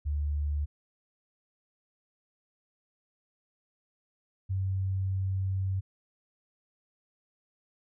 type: tone pair in turn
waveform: sine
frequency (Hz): 73.42 / 95.45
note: D2 / G2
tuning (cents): 0 / -46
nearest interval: perfect fourth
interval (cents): 454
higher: second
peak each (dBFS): -27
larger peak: neither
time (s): 0.05-0.66 / 4.49-5.81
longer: second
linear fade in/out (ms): 20
effects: none